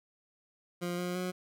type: tone with pitch steps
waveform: 20% pulse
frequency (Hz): 175.6 / 178.3 / 182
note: F3 / F3 / F#3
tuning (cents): +10 / +36 / -28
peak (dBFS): -28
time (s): 0.81-1.32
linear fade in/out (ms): 20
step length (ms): 170
effects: none